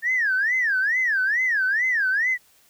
sine tone with vibrato, 1760 Hz, A6, in tune, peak -18 dBFS, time 0.02-2.38 s, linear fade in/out 50 ms, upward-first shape sine, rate 2.3 Hz, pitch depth 270 cents each way, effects tanh soft clip ceiling -14 dBFS + white hiss -58 dBFS RMS until 2.69 s

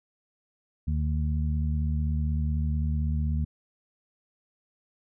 harmonic tone, 75.9 Hz, D#2, 42 cents flat, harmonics 1 / 2 / 3, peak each -25 / -31 / -35 dBFS, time 0.87-3.45 s, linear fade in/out 10 ms, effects none

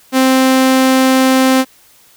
sawtooth tone, 261.7 Hz, C4, in tune, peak -4 dBFS, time 0.12-1.65 s, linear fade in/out 50 ms, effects white hiss -47 dBFS RMS until 2.16 s

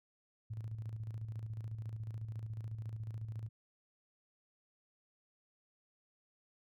sine tone with tremolo, 110 Hz, A2, in tune, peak -38 dBFS, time 0.5-3.49 s, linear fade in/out 10 ms, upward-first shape square, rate 14 Hz, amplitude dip 50%, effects none

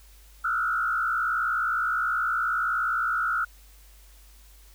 sine tone with frequency modulation, 1379 Hz, F6, 22 cents flat, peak -23 dBFS, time 0.44-3.45 s, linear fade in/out 10 ms, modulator 59.6 Hz, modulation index 1.5, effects added 50 Hz sine -50 dBFS peak until 4.74 s + white hiss -57 dBFS RMS until 4.74 s

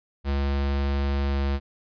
square tone with pitch glide, 69.7 to 69.3 Hz, C#2 to C#2, +10 to 0 cents, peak -23 dBFS, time 0.24-1.6 s, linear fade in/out 50 ms, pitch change -10 cents, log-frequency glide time 1.25-1.4 s, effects resampled to 11025 Hz

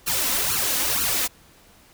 white noise with flanger, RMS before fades -23 dBFS, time 0.06-1.28 s, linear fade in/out 20 ms, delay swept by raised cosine 0.69 to 3.99 ms, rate 2.1 Hz, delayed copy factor +0.9, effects pink hiss -53 dBFS RMS until 1.93 s

